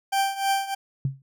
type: tone with tremolo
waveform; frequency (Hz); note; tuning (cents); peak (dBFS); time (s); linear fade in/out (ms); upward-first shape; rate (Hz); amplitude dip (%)
40% pulse; 784; G5; 0; -18; 0.12-0.75; 10; triangle; 3.2; 85
type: tone with exponential decay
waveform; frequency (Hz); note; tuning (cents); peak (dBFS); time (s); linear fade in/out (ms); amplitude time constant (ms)
sine; 135.4; C#3; -40; -18; 1.05-1.22; 2; 36
effects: none